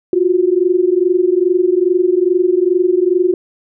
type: tone pair together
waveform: sine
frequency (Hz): 350 / 372.4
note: F4 / F#4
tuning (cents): +4 / +11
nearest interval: minor second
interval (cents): 107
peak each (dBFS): -13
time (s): 0.13-3.34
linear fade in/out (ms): 2
effects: none